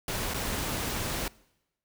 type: noise with dropouts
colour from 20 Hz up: pink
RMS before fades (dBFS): -32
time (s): 0.08-1.28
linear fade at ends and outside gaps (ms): 2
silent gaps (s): 0.338-0.343
effects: noise-tail reverb RT60 0.9 s tail -23 dB re dry

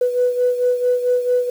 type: beating tone pair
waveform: sine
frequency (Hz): 493.9 / 498.4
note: B4 / B4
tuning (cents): 0 / +16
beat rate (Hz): 4.5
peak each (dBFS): -15 / -21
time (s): 0.01-1.5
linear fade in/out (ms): 5
effects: tanh soft clip ceiling -8 dBFS + 7-bit

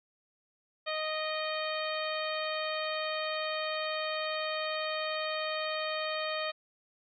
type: harmonic tone with a mistuned harmonic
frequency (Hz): 622.3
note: D#5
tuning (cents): 0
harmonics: 1 / 2 / 3 / 4 / 5 / 6 / 7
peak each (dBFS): -35 / -38 / -40 / -41 / -42 / -43 / -43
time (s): 0.86-6.52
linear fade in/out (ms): 20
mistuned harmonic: 4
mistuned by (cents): -26
effects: none

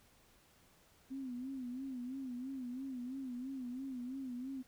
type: tone with vibrato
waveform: sine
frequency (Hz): 257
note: C4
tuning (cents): -31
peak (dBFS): -40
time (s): 1.1-4.63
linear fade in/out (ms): 20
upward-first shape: sine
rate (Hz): 3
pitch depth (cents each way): 100
effects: pink hiss -67 dBFS RMS until 4.67 s

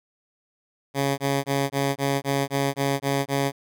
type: tone bursts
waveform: 10% pulse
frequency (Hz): 138.8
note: C#3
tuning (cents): +3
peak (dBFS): -13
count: 10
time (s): 0.94-3.52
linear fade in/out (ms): 50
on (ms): 240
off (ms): 20
effects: none

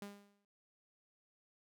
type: tone with exponential decay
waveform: sawtooth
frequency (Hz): 202.3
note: G#3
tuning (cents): -45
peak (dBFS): -39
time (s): 0.02-0.45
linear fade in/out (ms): 2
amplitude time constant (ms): 93
effects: none

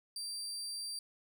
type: tone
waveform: 30% pulse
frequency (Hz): 4699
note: D8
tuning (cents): 0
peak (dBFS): -36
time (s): 0.16-0.99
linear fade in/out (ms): 2
effects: none

